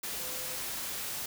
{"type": "tone in noise", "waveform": "sine", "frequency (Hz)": 509, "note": "C5", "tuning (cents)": -48, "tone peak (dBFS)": -48, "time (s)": [0.19, 0.56], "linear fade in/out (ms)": 5, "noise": "white", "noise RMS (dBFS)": -37, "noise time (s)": [0.03, 1.26], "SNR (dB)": -14, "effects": []}